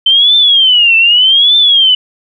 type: tone with vibrato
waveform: sine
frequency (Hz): 3082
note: G7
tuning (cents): -30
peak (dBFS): -4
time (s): 0.06-1.95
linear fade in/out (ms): 5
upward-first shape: triangle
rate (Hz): 0.83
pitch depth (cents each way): 260
effects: none